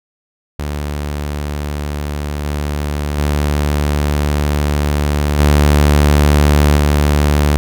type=tone with level steps; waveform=sawtooth; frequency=73.42 Hz; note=D2; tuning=in tune; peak=-15 / -13 / -9 / -4 / -6 dBFS; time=0.59-7.57 s; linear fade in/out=0 ms; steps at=2.44 / 3.17 / 5.38 / 6.76 s; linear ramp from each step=20 ms; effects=none